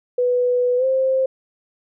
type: tone with pitch glide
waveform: sine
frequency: 493.9 to 526.3 Hz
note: B4 to C5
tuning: 0 to +10 cents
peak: -15 dBFS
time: 0.18-1.26 s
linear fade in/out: 5 ms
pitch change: +110 cents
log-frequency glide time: 0.77-0.85 s
effects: none